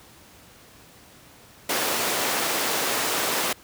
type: high-pass noise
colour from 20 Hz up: pink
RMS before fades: -25 dBFS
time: 1.69-3.53 s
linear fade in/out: 5 ms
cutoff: 370 Hz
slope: 12 dB/octave
effects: pink hiss -50 dBFS RMS until 3.63 s + high-pass 60 Hz 12 dB/octave